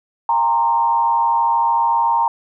sine tone with frequency modulation, 927 Hz, A#5, 10 cents flat, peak -13 dBFS, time 0.29-2.28 s, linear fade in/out 2 ms, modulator 121 Hz, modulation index 0.69, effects none

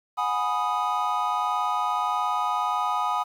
triangle chord, G# minor seventh, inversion third, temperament equal with one note detuned, 729 / 830.6 / 987.8 / 1244.5 Hz, F#5 / G#5 / B5 / D#6, -26 / 0 / 0 / 0 cents, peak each -29 / -27 / -27 / -25 dBFS, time 0.17-3.24 s, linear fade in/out 20 ms, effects 9-bit

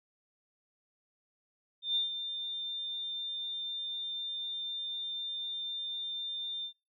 sine tone with ADSR envelope, 3598 Hz, A7, 38 cents sharp, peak -26 dBFS, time 1.82-6.73 s, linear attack 140 ms, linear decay 130 ms, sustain -9 dB, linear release 89 ms, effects noise-tail reverb RT60 0.3 s tail -22 dB re dry

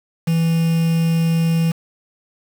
triangle tone with quantisation, 164.81 Hz, E3, in tune, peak -12 dBFS, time 0.27-1.72 s, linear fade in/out 10 ms, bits 5, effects none

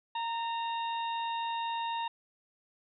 harmonic tone with a mistuned harmonic, 926 Hz, A#5, 12 cents flat, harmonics 1 / 2 / 3 / 4, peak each -32 / -46 / -43 / -43 dBFS, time 0.15-2.08 s, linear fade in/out 5 ms, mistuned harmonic 2, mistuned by -28 cents, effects none

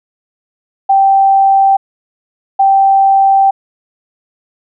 sine tone pair in turn, 781 / 781 Hz, G5 / G5, -7 / -7 cents, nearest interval unison, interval 0 cents, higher neither, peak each -5 dBFS, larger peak neither, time 0.89-1.77 / 2.59-3.51 s, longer second, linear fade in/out 10 ms, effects none

